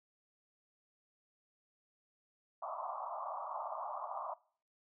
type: band-pass noise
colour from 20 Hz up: white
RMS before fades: -42 dBFS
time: 2.62-4.34 s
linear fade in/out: 5 ms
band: 600 to 1200 Hz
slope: 96 dB/octave
effects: noise-tail reverb RT60 0.5 s tail -23 dB re dry